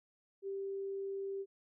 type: tone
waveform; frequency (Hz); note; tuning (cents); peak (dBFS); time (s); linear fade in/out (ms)
sine; 392; G4; 0; -37; 0.42-1.46; 50
effects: none